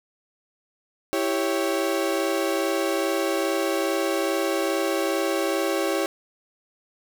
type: chord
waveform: 35% pulse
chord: C# diminished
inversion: first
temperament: equal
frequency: 329.6 / 392 / 554.4 Hz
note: E4 / G4 / C#5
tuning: 0 / 0 / 0 cents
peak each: -25 dBFS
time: 1.13-6.06 s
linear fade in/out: 0 ms
effects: none